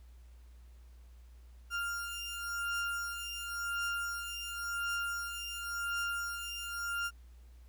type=beating tone pair; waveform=35% pulse; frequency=1396.9 / 1397.83 Hz; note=F6 / F6; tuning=0 / +1 cents; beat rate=0.93 Hz; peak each=-36 / -37 dBFS; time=1.7-7.11 s; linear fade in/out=50 ms; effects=added 60 Hz sine -52 dBFS peak until 7.68 s + pink hiss -70 dBFS RMS until 7.68 s